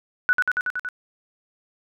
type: tone with echo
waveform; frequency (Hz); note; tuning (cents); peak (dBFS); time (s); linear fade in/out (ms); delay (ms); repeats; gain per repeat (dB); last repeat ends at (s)
sine; 1480; F#6; 0; -14; 0.29-0.33; 0; 93; 6; -2; 0.888
effects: none